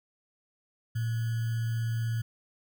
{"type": "tone with sample-and-hold", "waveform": "sine", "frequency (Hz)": 114.5, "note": "A#2", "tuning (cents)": -31, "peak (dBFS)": -27, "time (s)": [0.95, 2.22], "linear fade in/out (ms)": 10, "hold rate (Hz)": 1575, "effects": []}